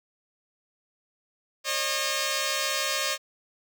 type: tone pair together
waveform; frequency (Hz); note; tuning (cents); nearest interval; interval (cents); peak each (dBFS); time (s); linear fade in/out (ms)
5% pulse; 543 / 610; C#5 / D#5; -36 / -34; major second; 202; -17; 1.64-3.18; 50
effects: none